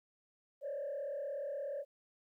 sine tone with frequency modulation, 567 Hz, C#5, 39 cents sharp, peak -36 dBFS, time 0.61-1.85 s, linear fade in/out 50 ms, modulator 36.8 Hz, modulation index 0.99, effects tanh soft clip ceiling -34 dBFS + 13-bit

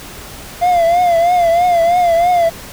triangle tone with vibrato, 693 Hz, F5, 14 cents flat, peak -7 dBFS, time 0.61-2.5 s, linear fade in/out 20 ms, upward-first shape triangle, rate 3.1 Hz, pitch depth 86 cents each way, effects pink hiss -32 dBFS RMS until 2.72 s

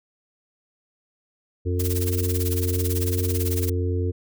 harmonic tone, 89.9 Hz, F#2, 49 cents flat, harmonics 1 / 3 / 4 / 5, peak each -22 / -32 / -31 / -31 dBFS, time 1.65-4.12 s, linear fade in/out 20 ms
blue noise with tremolo, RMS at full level -28 dBFS, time 1.79-3.7 s, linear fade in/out 10 ms, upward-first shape sine, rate 18 Hz, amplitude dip 85%
effects none

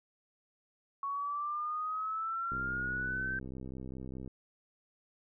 sine exponential sweep, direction up, 1108.7 to 1559 Hz, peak -33 dBFS, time 1.03-3.39 s, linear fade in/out 2 ms
click train, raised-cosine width 3 ms, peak -31 dBFS, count 115, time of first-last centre 2.52-4.277 s, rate 64.9 Hz
effects none

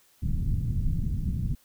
pink low-pass noise, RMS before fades -27 dBFS, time 0.22-1.55 s, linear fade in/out 5 ms, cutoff 180 Hz, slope 24 dB/octave, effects white hiss -62 dBFS RMS until 1.64 s

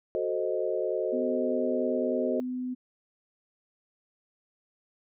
sine chord, F# diminished seventh, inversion none, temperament equal, 370 / 440 / 523.3 / 622.3 Hz, F#4 / A4 / C5 / Eb5, 0 / 0 / 0 / 0 cents, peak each -32 dBFS, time 0.15-2.4 s, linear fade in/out 0 ms
sine tone, 252.3 Hz, B3, 37 cents sharp, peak -30 dBFS, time 1.12-2.75 s, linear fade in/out 20 ms
effects none

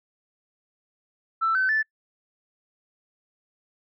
sine tone with pitch steps, 1329 / 1526.6 / 1753.6 Hz, E6 / G6 / A6, +14 / -46 / -6 cents, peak -19 dBFS, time 1.41-1.83 s, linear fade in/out 20 ms, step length 140 ms, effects noise-tail reverb RT60 0.1 s tail -23 dB re dry + tanh soft clip ceiling -15 dBFS

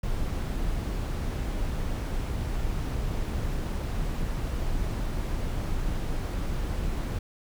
brown noise, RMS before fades -29 dBFS, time 0.03-7.19 s, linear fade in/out 5 ms, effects none

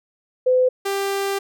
sine / sawtooth tone pair in turn, 508 / 395 Hz, B4 / G4, +49 / +13 cents, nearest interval major third, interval 436 cents, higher first, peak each -13 / -17 dBFS, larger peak first, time 0.46-0.69 / 0.85-1.39 s, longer second, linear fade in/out 10 ms, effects none

